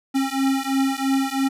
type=beating tone pair; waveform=square; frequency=268.1 / 271.1 Hz; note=C4 / C#4; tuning=+42 / -38 cents; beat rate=3 Hz; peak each=-23 dBFS; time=0.14-1.49 s; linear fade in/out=20 ms; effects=resampled to 32000 Hz